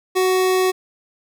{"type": "tone pair together", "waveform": "square", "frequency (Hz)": [372.7, 740], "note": ["F#4", "F#5"], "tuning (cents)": [13, 0], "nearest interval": "octave", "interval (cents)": 1187, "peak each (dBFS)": [-16, -26], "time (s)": [0.15, 0.72], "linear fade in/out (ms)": 20, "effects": []}